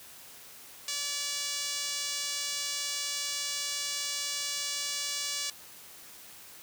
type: tone with band-pass filter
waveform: 5% pulse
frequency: 575 Hz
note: D5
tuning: 37 cents flat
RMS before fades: -34 dBFS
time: 0.88-5.5 s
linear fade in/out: 2 ms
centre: 7000 Hz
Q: 0.63
effects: white hiss -50 dBFS RMS until 6.62 s + high-pass 60 Hz 12 dB/octave